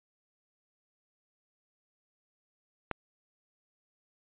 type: click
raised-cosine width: 0.5 ms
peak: -16 dBFS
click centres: 2.913 s
effects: resampled to 8000 Hz